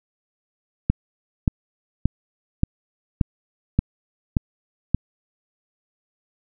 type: click train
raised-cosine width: 5 ms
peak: -4 dBFS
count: 8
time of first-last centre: 0.9-4.946 s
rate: 1.73 Hz
effects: none